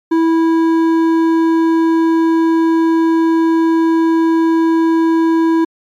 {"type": "tone with hard clipping", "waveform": "triangle", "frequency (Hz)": 327.5, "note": "E4", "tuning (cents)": -11, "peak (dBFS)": -11, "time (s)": [0.11, 5.65], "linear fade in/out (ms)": 10, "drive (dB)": 12, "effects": ["MP3 96 kbps"]}